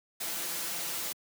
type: noise with comb filter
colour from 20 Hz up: white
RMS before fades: -35 dBFS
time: 0.2-1.13 s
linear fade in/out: 10 ms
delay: 5.9 ms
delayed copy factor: +0.55
effects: high-pass 150 Hz 12 dB/octave